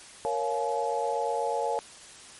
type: chord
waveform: sine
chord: Bb minor seventh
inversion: none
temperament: equal with one note detuned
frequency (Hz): 466.2 / 554.4 / 698.5 / 850.5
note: Bb4 / Db5 / F5 / Ab5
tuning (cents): 0 / 0 / 0 / +41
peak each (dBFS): -31 / -32 / -33 / -30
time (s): 0.25-1.79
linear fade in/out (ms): 0
effects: white hiss -48 dBFS RMS until 2.39 s + MP3 48 kbps